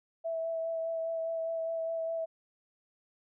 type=tone with vibrato; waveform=sine; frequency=656 Hz; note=E5; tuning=9 cents flat; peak=-31 dBFS; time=0.24-2.26 s; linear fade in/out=20 ms; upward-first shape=sine; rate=4.9 Hz; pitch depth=14 cents each way; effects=none